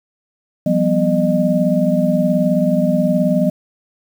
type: tone cluster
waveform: sine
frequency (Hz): 174.3 / 193.1 / 248.6 / 609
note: F3 / G3 / B3 / D#5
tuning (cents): -3 / -26 / +12 / -37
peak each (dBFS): -18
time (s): 0.66-3.5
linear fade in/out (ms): 5
effects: 7-bit